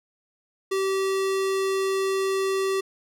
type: tone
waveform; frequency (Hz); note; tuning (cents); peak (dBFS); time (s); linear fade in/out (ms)
square; 385.9; G4; -27; -23; 0.71-2.81; 10
effects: low-pass 12000 Hz 12 dB/octave